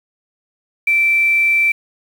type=tone with quantisation; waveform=sine; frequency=2336 Hz; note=D7; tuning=10 cents flat; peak=-11 dBFS; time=0.87-1.72 s; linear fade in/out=5 ms; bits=6; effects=none